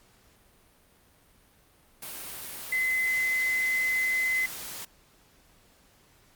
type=tone in noise; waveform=sine; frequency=2039 Hz; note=C7; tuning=45 cents flat; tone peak=-24 dBFS; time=2.72-4.46 s; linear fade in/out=5 ms; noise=white; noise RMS=-39 dBFS; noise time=2.02-4.85 s; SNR=+12 dB; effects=pink hiss -61 dBFS RMS until 6.35 s + Opus 48 kbps